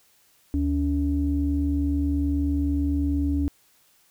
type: tone pair together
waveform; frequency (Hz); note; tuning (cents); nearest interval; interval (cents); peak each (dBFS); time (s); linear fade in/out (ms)
sine; 74.81 / 284; D2 / C#4; +33 / +42; octave + major seventh; 2309; -23; 0.54-3.48; 0
effects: tanh soft clip ceiling -13 dBFS + white hiss -61 dBFS RMS until 4.1 s